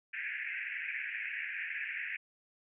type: band-pass noise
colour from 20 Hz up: pink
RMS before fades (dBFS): -39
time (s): 0.13-2.17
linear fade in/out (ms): 10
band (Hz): 1600 to 2600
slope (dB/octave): 96
effects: none